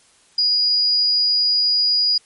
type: tone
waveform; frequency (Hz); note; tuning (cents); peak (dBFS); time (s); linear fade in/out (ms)
sine; 4896; D#8; -29; -14; 0.38-2.18; 5
effects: white hiss -54 dBFS RMS until 2.25 s + MP3 48 kbps